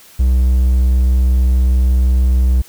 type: tone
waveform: triangle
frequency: 63.2 Hz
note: B1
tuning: 41 cents sharp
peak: -7 dBFS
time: 0.19-2.62 s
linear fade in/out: 10 ms
effects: white hiss -43 dBFS RMS until 2.68 s